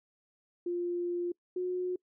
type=tone pair in turn; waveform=sine; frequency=350 / 363 Hz; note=F4 / F#4; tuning=+4 / -33 cents; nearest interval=minor second; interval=63 cents; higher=second; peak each=-30 / -30 dBFS; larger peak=neither; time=0.66-1.32 / 1.56-1.96 s; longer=first; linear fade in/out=5 ms; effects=noise-tail reverb RT60 0.1 s tail -25 dB re dry